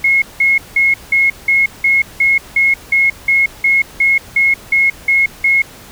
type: tone bursts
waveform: sine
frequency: 2167 Hz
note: C#7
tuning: 40 cents flat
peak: -8 dBFS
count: 16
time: 0.04-5.62 s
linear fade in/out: 5 ms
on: 180 ms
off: 180 ms
effects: pink hiss -37 dBFS RMS until 5.91 s